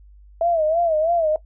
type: tone with vibrato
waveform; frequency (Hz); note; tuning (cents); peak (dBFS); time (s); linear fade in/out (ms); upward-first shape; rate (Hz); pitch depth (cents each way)
sine; 652; E5; -19; -16; 0.41-1.36; 2; sine; 3.1; 110
effects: noise-tail reverb RT60 0.1 s tail -17 dB re dry + added 50 Hz sine -44 dBFS peak until 1.45 s